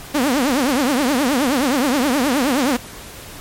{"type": "tone with vibrato", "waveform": "sawtooth", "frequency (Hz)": 268.1, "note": "C4", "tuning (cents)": 42, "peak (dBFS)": -11, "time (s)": [0.14, 2.77], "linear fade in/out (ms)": 10, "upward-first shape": "triangle", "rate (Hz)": 9.5, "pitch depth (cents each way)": 260, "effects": ["pink hiss -36 dBFS RMS until 3.4 s", "MP3 64 kbps"]}